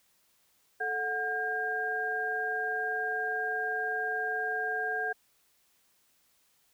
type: tone cluster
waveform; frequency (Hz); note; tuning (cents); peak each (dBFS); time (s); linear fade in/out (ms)
sine; 437.5 / 732 / 1607; A4 / F#5 / G6; -10 / -19 / +43; -37 / -35 / -31; 0.8-5.13; 10
effects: white hiss -69 dBFS RMS until 6.73 s